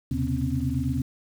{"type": "tone cluster", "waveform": "sine", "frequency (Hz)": [78.6, 126.7, 135.7, 249.3, 270.5], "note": ["D#2", "B2", "C#3", "B3", "C#4"], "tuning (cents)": [18, 45, -36, 16, -42], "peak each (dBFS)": -30, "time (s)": [0.11, 1.02], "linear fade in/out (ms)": 5, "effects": ["8-bit"]}